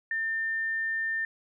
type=tone; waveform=sine; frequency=1800 Hz; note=A6; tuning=39 cents sharp; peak=-27 dBFS; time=0.11-1.25 s; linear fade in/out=2 ms; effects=none